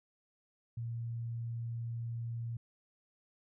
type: tone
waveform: sine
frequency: 116.54 Hz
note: A#2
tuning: in tune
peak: -36 dBFS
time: 0.77-2.57 s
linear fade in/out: 5 ms
effects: none